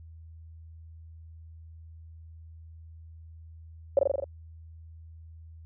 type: tone with echo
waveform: sine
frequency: 554 Hz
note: C#5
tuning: 1 cent flat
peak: -16 dBFS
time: 3.97-3.99 s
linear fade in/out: 2 ms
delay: 42 ms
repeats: 6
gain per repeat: -2 dB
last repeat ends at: 4.242 s
effects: added 81 Hz sine -45 dBFS peak until 5.65 s